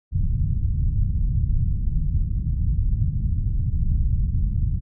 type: low-pass noise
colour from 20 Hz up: pink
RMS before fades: -21 dBFS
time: 0.11-4.81 s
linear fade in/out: 50 ms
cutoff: 140 Hz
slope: 24 dB/octave
effects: none